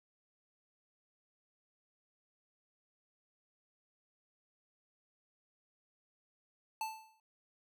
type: tone with exponential decay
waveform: square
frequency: 880 Hz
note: A5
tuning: in tune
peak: -34 dBFS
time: 6.81-7.2 s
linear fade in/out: 2 ms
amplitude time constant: 83 ms
effects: none